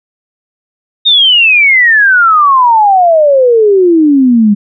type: exponential sweep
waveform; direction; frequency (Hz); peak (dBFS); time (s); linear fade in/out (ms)
sine; down; 3729 to 200; -3; 1.05-4.55; 20
effects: none